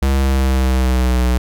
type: tone with pitch glide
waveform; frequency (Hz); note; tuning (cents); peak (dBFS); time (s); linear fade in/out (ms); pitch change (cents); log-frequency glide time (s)
square; 67.5 to 61.9; C#2 to B1; -45 to +5; -13; 0.02-1.38; 5; -150; 0.16-1.27
effects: none